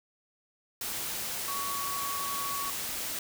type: tone in noise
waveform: sine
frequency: 1122 Hz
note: C#6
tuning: 21 cents sharp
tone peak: -34 dBFS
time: 1.48-2.7 s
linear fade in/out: 2 ms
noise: white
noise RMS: -35 dBFS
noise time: 0.81-3.19 s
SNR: -2 dB
effects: none